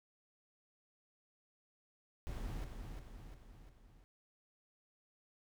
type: noise with echo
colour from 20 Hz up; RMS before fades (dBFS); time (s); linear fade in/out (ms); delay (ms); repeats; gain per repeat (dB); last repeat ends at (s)
brown; -42; 2.27-2.64; 0; 350; 4; -5; 4.04
effects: none